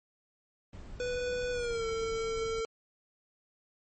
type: noise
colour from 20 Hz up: brown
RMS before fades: -45 dBFS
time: 0.73-2.61 s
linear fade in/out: 2 ms
type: tone with pitch glide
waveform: square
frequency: 493.9 to 450.3 Hz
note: B4 to A4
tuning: 0 to +40 cents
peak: -32 dBFS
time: 1-2.65 s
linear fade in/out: 0 ms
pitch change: -160 cents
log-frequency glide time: 1.52-1.85 s
effects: MP3 32 kbps